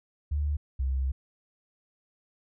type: tone pair in turn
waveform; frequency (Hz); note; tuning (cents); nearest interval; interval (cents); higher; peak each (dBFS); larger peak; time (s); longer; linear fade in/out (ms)
sine; 73.4 / 66.06; D2 / C2; 0 / +17; major second; 183; first; -25; neither; 0.31-0.57 / 0.79-1.12; second; 10
effects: none